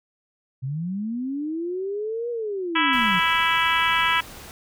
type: linear two-way sweep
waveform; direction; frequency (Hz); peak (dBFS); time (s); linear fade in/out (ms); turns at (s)
sine; up then down; 124.5 to 482.7 to 168.1; -25; 0.62-3.2; 20; 2.3
type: harmonic tone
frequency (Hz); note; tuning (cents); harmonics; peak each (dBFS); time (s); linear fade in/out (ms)
329.6; E4; 0; 3 / 4 / 5 / 6 / 7 / 8 / 9 / 10; -24 / -25 / -26 / -27 / -27 / -28 / -29 / -29; 2.75-4.21; 10
type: noise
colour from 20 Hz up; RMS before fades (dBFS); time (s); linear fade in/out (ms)
pink; -41; 2.93-4.51; 0
effects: none